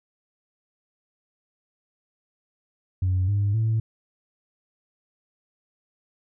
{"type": "tone with pitch steps", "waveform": "sine", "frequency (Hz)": [92.5, 101.46, 111.28], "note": ["F#2", "G#2", "A2"], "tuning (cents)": [0, -40, 20], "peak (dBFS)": -18, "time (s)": [3.02, 3.8], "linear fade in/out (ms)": 5, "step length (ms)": 260, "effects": ["tanh soft clip ceiling -17 dBFS"]}